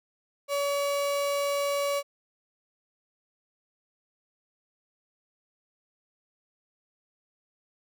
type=tone; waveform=35% pulse; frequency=567 Hz; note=C#5; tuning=39 cents sharp; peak=-24 dBFS; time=0.48-2.03 s; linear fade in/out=50 ms; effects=none